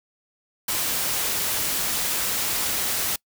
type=noise; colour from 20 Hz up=white; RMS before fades=-25 dBFS; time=0.68-3.16 s; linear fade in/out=5 ms; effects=noise-tail reverb RT60 0.1 s tail -25 dB re dry